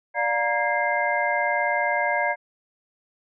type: tone cluster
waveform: sine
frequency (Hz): 589 / 708 / 938 / 1633 / 2098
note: D5 / F5 / A#5 / G#6 / C7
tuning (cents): +5 / +23 / +11 / -30 / +4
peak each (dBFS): -27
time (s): 0.14-2.36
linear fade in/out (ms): 50
effects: none